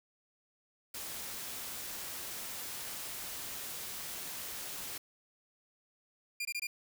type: noise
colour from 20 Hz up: white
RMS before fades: -42 dBFS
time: 0.94-4.98 s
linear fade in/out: 5 ms
type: tone bursts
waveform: sawtooth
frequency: 2400 Hz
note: D7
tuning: 37 cents sharp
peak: -31 dBFS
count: 4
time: 6.4-6.67 s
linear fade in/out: 5 ms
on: 51 ms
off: 22 ms
effects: none